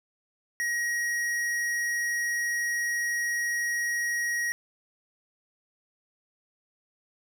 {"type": "tone with tanh clipping", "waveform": "sine", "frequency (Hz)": 1894, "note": "A#6", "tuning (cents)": 27, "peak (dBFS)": -28, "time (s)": [0.6, 4.52], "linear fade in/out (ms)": 0, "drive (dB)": 16, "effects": []}